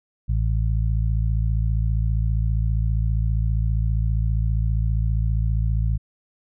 harmonic tone, 55 Hz, A1, in tune, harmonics 1 / 2 / 3, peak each -20 / -23 / -32 dBFS, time 0.28-5.98 s, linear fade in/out 20 ms, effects none

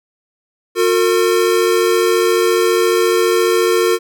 square tone pair together, 360 / 454.5 Hz, F#4 / A#4, -47 / -44 cents, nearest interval major third, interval 403 cents, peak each -15 dBFS, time 0.75-3.99 s, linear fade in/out 50 ms, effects none

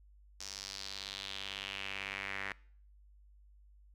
sawtooth tone with band-pass filter sweep, 98 Hz, G2, in tune, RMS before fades -43 dBFS, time 0.4-2.52 s, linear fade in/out 0 ms, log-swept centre 5700 to 1900 Hz, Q 3.1, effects noise-tail reverb RT60 0.5 s tail -21 dB re dry + added 50 Hz sine -58 dBFS peak until 3.94 s

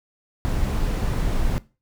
brown noise, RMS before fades -22 dBFS, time 0.45-1.58 s, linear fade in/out 0 ms, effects noise-tail reverb RT60 0.3 s tail -19 dB re dry

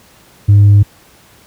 triangle tone with tanh clipping, 102 Hz, G#2, 31 cents flat, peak -3 dBFS, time 0.48-0.83 s, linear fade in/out 10 ms, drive 6 dB, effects pink hiss -45 dBFS RMS until 1.46 s + high-pass 60 Hz 12 dB/octave

